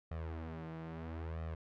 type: tone with flanger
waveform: sawtooth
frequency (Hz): 81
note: E2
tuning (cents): -30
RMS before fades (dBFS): -43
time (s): 0.11-1.55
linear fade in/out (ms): 5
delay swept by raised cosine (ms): 1.6 to 6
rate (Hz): 0.76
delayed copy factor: +0.8
effects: low-pass 2000 Hz 12 dB/octave